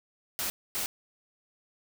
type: noise bursts at uneven times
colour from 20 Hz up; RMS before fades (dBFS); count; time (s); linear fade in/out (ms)
white; -32; 2; 0.39-0.5 / 0.75-0.86; 0
effects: none